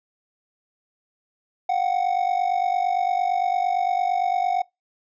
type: ring-modulated tone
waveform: triangle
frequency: 740 Hz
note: F#5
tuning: in tune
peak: -15 dBFS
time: 1.69-4.62 s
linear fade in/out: 2 ms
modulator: 24.4 Hz
effects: noise-tail reverb RT60 0.2 s tail -25 dB re dry + resampled to 16000 Hz